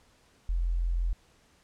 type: tone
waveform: sine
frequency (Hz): 42.97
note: F1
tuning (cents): -27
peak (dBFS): -25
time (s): 0.49-1.13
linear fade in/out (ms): 0
effects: pink hiss -63 dBFS RMS until 1.63 s + low-pass 9000 Hz 12 dB/octave